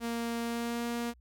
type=tone with pitch glide; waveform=sawtooth; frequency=233.1 to 236.5 Hz; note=A#3 to A#3; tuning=0 to +25 cents; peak=-28 dBFS; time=0-1.14 s; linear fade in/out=50 ms; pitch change=+25 cents; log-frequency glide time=0.41-0.87 s; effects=added 60 Hz sine -57 dBFS peak until 1.2 s